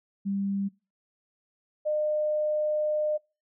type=tone pair in turn; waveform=sine; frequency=197.8 / 606.6 Hz; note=G3 / D#5; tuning=+16 / -44 cents; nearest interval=octave + perfect fifth; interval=1940 cents; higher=second; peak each=-26 / -24 dBFS; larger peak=second; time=0.25-0.69 / 1.85-3.18 s; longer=second; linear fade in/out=20 ms; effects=noise-tail reverb RT60 0.3 s tail -24 dB re dry